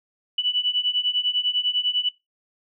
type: beating tone pair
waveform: sine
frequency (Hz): 2960 / 2970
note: F#7 / F#7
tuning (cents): 0 / +6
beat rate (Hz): 10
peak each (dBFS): -24 / -23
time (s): 0.38-2.09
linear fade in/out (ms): 5
effects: noise-tail reverb RT60 0.2 s tail -21 dB re dry